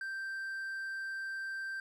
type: tone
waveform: triangle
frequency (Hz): 1568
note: G6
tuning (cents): 0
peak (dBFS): -35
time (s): 0.01-1.8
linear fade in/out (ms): 2
effects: none